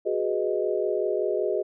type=chord; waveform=sine; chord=G# minor seventh; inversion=third; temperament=equal; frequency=370 / 415.3 / 493.9 / 622.3 Hz; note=F#4 / G#4 / B4 / D#5; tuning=0 / 0 / 0 / 0 cents; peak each=-28 / -27 / -31 / -29 dBFS; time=0.05-1.63 s; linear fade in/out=20 ms; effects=none